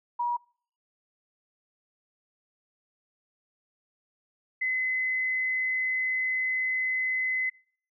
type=tone pair in turn; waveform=sine; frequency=960 / 2034 Hz; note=B5 / C7; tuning=-49 / -50 cents; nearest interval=octave + minor second; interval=1299 cents; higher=second; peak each=-25 dBFS; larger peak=neither; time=0.19-0.37 / 4.61-7.5 s; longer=second; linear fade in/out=10 ms; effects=noise-tail reverb RT60 0.5 s tail -24 dB re dry